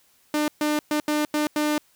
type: tone bursts at uneven times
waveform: sawtooth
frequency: 299.9 Hz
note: D4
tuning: 36 cents sharp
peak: -17 dBFS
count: 6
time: 0.34-0.48 / 0.61-0.79 / 0.91-1 / 1.08-1.25 / 1.34-1.47 / 1.56-1.78 s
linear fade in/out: 2 ms
effects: white hiss -61 dBFS RMS until 1.95 s